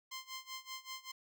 10% pulse tone with tremolo, 1046.5 Hz, C6, in tune, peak -33 dBFS, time 0.11-1.12 s, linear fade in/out 10 ms, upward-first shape sine, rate 5.2 Hz, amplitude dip 90%, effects none

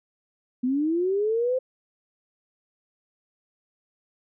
sine linear sweep, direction up, 243.6 to 523.3 Hz, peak -21 dBFS, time 0.63-1.59 s, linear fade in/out 10 ms, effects none

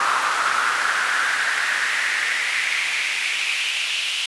brown noise with high-pass filter sweep, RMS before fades -22 dBFS, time 0-4.26 s, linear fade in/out 5 ms, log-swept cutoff 1200 to 2900 Hz, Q 4.1, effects resampled to 24000 Hz

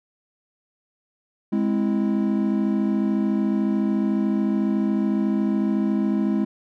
triangle chord, Ab augmented, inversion none, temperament equal, 207.7 / 261.6 / 329.6 Hz, Ab3 / C4 / E4, 0 / 0 / 0 cents, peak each -19 / -24 / -24 dBFS, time 1.52-6.45 s, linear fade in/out 10 ms, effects none

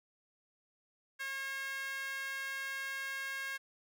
sawtooth tone with high-pass filter, 541 Hz, C#5, 42 cents flat, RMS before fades -40 dBFS, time 1.19-3.58 s, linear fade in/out 20 ms, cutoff 1700 Hz, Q 4, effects none

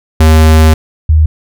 square / sine tone pair in turn, 78.9 / 77.86 Hz, D#2 / D#2, +25 / +2 cents, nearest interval unison, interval 23 cents, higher first, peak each -3 dBFS, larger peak neither, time 0.2-0.74 / 1.09-1.26 s, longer first, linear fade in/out 5 ms, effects none

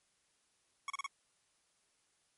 25% pulse tone bursts, 1108.7 Hz, C#6, in tune, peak -33 dBFS, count 4, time 0.88-1.063 s, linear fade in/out 2 ms, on 21 ms, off 33 ms, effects white hiss -75 dBFS RMS until 2.37 s + MP3 48 kbps

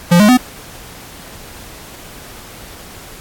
square tone with pitch steps, 173.8 / 209.1 / 251.5 Hz, F3 / G#3 / B3, -8 / +12 / +32 cents, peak -6 dBFS, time 0.11-0.374 s, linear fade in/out 10 ms, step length 88 ms, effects pink hiss -35 dBFS RMS until 3.2 s + AAC 64 kbps

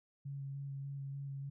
sine tone with vibrato, 138.6 Hz, C#3, in tune, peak -40 dBFS, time 0.25-1.5 s, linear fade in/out 10 ms, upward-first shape square, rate 3.4 Hz, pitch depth 12 cents each way, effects none

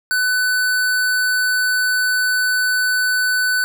square tone, 1500 Hz, F#6, 23 cents sharp, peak -16 dBFS, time 0.11-3.64 s, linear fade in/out 0 ms, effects none

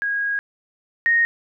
sine tone pair in turn, 1642 / 1860.2 Hz, G#6 / A#6, -20 / -4 cents, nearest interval major second, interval 216 cents, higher second, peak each -20 / -14 dBFS, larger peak second, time 0.02-0.39 / 1.06-1.25 s, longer first, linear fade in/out 0 ms, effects none

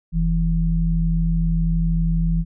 sine tone pair together, 43.68 / 164.9 Hz, F1 / E3, +1 / +1 cents, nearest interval octave + major seventh, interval 2300 cents, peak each -19 dBFS, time 0.12-2.45 s, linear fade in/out 50 ms, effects none

